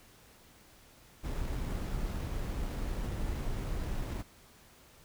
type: noise with sample-and-hold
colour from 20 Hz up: brown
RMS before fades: -35 dBFS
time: 1.23-4.23 s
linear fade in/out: 20 ms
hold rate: 8820 Hz
effects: pink hiss -59 dBFS RMS until 5.04 s